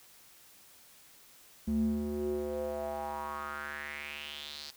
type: tone with band-pass filter sweep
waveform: square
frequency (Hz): 73.42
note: D2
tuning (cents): 0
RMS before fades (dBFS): -36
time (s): 1.67-4.71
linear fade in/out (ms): 10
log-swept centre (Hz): 190 to 4700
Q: 4.6
effects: white hiss -58 dBFS RMS until 4.76 s